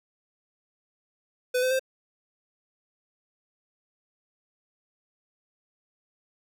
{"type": "tone with pitch steps", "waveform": "square", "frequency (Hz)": [501, 512.7, 524.7], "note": ["B4", "C5", "C5"], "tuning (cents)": [25, -35, 5], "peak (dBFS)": -23, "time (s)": [1.54, 1.795], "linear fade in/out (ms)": 10, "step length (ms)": 85, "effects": []}